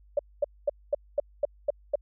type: tone bursts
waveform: sine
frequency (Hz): 577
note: D5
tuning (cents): -31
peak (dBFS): -20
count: 8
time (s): 0.17-1.956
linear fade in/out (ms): 5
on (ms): 22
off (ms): 230
effects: added 50 Hz sine -54 dBFS peak until 2.01 s